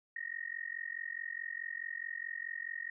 sine tone with amplitude modulation, 1864.7 Hz, A#6, in tune, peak -34 dBFS, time 0.16-2.9 s, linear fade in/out 5 ms, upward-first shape sine, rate 44.7 Hz, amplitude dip 100%, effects none

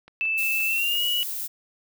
click train, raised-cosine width 0.3 ms, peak -30 dBFS, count 6, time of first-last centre 0.08-0.953 s, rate 5.73 Hz
sine tone with pitch glide, 2637 to 2926 Hz, E7 to F#7, 0 to -20 cents, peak -22 dBFS, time 0.21-1.23 s, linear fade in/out 0 ms, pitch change +180 cents, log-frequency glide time 0.66-1.05 s
violet noise, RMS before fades -31 dBFS, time 0.37-1.48 s, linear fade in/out 20 ms
effects none

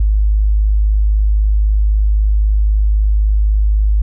sine tone, 51.91 Hz, G#1, in tune, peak -9 dBFS, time 0-4.02 s, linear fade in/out 5 ms, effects none

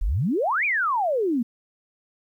sine exponential two-way sweep, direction up then down, 34.65 to 2489 to 221.8 Hz, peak -20 dBFS, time 0.01-1.43 s, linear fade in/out 10 ms, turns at 0.65 s, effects 10-bit

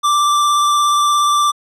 square tone with vibrato, 1174.7 Hz, D6, in tune, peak -12 dBFS, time 0.03-1.52 s, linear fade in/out 20 ms, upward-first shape triangle, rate 17 Hz, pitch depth 15 cents each way, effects low-pass 10000 Hz 12 dB/octave

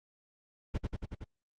brown noise with echo, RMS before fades -31 dBFS, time 0.74-0.78 s, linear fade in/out 10 ms, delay 93 ms, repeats 5, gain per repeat -2 dB, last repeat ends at 1.245 s, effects low-pass 5000 Hz 12 dB/octave + Opus 24 kbps

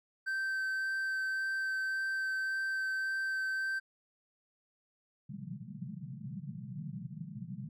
triangle tone with vibrato, 1552 Hz, G6, 18 cents flat, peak -30 dBFS, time 0.26-3.8 s, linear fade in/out 20 ms, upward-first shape sine, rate 1.8 Hz, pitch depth 8 cents each way
pink band-pass noise, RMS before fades -43 dBFS, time 5.29-7.69 s, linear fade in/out 5 ms, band 120 to 210 Hz, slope 96 dB/octave
effects none

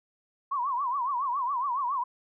sine tone with vibrato, 1046.5 Hz, C6, in tune, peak -26 dBFS, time 0.51-2.04 s, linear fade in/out 10 ms, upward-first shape triangle, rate 7.2 Hz, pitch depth 200 cents each way, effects none

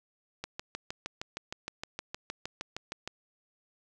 click train, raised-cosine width 0.2 ms, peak -19 dBFS, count 18, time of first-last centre 0.44-3.076 s, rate 6.45 Hz, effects none

